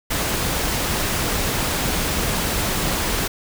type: noise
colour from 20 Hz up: pink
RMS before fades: -22 dBFS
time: 0.1-3.28 s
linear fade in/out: 10 ms
effects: none